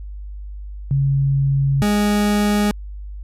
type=tone pair in turn; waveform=sine / 40% pulse; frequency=137.9 / 207.1 Hz; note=C#3 / G#3; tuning=-9 / -5 cents; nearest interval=perfect fifth; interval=704 cents; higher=second; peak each=-14 dBFS; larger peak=neither; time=0.91-1.82 / 1.82-2.71 s; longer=first; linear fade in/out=0 ms; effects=added 50 Hz sine -29 dBFS peak until 3.23 s + resampled to 32000 Hz